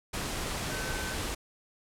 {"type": "tone in noise", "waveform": "sine", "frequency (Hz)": 1528, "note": "G6", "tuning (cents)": -45, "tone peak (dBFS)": -39, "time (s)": [0.7, 1.15], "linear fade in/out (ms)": 10, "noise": "pink", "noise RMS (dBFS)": -34, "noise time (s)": [0.13, 1.35], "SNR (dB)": -8, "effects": ["low-pass 11000 Hz 12 dB/octave"]}